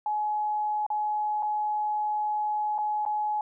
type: tone with dropouts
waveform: sine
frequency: 845 Hz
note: G#5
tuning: 30 cents sharp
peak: -25 dBFS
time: 0.06-3.41 s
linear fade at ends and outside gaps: 2 ms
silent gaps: 0.865-0.902 / 1.425-1.429 / 2.781-2.786 / 3.052-3.062 s
effects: none